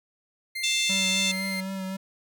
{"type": "tone", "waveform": "30% pulse", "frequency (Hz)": 2098, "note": "C7", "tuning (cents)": 4, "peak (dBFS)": -27, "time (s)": [0.55, 1.61], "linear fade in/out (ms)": 10}
{"type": "harmonic tone", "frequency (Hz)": 889, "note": "A5", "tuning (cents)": 18, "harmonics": [3, 4, 5, 6, 7, 8, 9, 10], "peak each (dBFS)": [-29, -26, -37, -39, -32, -35, -43, -41], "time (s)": [0.63, 1.32], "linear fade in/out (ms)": 10}
{"type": "tone with vibrato", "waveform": "square", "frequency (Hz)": 191, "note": "G3", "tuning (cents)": -45, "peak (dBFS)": -31, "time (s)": [0.89, 1.97], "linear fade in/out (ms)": 10, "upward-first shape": "sine", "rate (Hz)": 3.9, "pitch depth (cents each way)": 23}
{"effects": []}